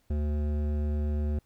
sine tone with hard clipping, 74.3 Hz, D2, 21 cents sharp, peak -28 dBFS, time 0.1-1.39 s, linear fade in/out 5 ms, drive 13 dB, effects pink hiss -70 dBFS RMS until 1.45 s

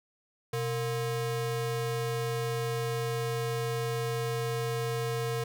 square ring-modulated tone, 292.9 Hz, D4, 5 cents flat, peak -27 dBFS, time 0.53-5.44 s, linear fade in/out 5 ms, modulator 167 Hz, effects none

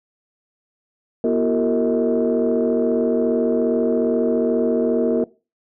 sine tone cluster, 241.6 / 338.8 / 381.2 / 455.7 / 637 Hz, B3 / E4 / G4 / A#4 / D#5, -38 / +48 / -48 / -39 / +41 cents, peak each -20 / -24 / -24 / -18 / -25 dBFS, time 1.24-5.24 s, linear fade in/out 2 ms, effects noise-tail reverb RT60 0.3 s tail -20 dB re dry + tanh soft clip ceiling -9 dBFS

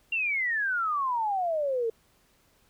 sine exponential sweep, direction down, 2794 to 440.9 Hz, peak -25 dBFS, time 0.12-1.9 s, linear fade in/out 5 ms, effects pink hiss -65 dBFS RMS until 2.69 s

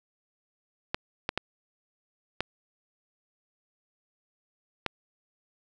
clicks, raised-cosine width 0.3 ms, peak -11 dBFS, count 5, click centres 0.945 / 1.291 / 1.376 / 2.406 / 4.863 s, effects none

